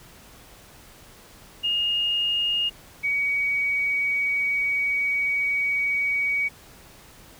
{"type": "tone pair in turn", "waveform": "sine", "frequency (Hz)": [2844, 2257], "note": ["F7", "C#7"], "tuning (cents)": [31, 31], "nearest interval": "major third", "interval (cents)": 400, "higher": "first", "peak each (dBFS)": -21, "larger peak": "neither", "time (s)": [[1.63, 2.7], [3.03, 6.49]], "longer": "second", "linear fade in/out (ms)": 20, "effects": ["pink hiss -49 dBFS RMS until 7.39 s"]}